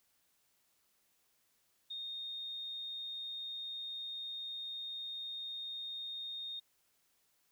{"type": "tone", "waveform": "sine", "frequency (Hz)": 3688, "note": "A#7", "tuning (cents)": -19, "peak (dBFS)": -40, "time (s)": [1.9, 6.6], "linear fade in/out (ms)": 10, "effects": ["white hiss -75 dBFS RMS until 7.51 s"]}